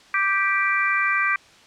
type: harmonic tone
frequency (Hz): 392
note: G4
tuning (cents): 0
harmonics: 3 / 4 / 5 / 6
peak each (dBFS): -24 / -24 / -24 / -24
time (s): 0.14-1.36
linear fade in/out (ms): 2
effects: white hiss -50 dBFS RMS until 1.66 s + low-pass 5000 Hz 12 dB/octave